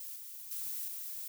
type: noise with level steps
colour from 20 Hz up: violet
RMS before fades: -44 / -47 / -39 / -42 dBFS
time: 0-1.28 s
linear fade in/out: 2 ms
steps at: 0.16 / 0.51 / 0.88 s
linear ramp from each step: 2 ms
effects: none